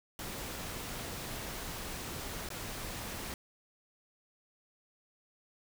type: noise with dropouts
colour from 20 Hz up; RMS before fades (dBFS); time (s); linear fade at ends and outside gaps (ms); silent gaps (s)
pink; -41; 0.19-3.34; 1; 2.489-2.503
effects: none